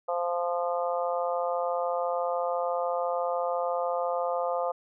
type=harmonic tone; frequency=174 Hz; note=F3; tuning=6 cents flat; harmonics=3 / 4 / 5 / 6 / 7; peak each=-29 / -31 / -35 / -38 / -36 dBFS; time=0.08-4.72 s; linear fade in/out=10 ms; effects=none